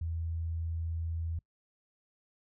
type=tone; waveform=sine; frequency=82.41 Hz; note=E2; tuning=in tune; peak=-32 dBFS; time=0.01-1.39 s; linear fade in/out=5 ms; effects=noise-tail reverb RT60 0.1 s tail -25 dB re dry